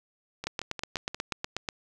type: two click trains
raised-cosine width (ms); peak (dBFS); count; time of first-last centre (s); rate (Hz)
0.2; -18 / -13; 6 / 11; 0.44-1.322 / 0.47-1.688; 5.67 / 8.21
effects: none